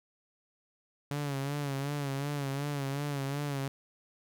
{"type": "tone with vibrato", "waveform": "sawtooth", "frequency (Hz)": 141.2, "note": "C#3", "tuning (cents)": 32, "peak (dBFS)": -28, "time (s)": [1.11, 3.68], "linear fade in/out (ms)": 0, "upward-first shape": "sine", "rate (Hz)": 2.7, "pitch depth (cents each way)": 62, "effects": []}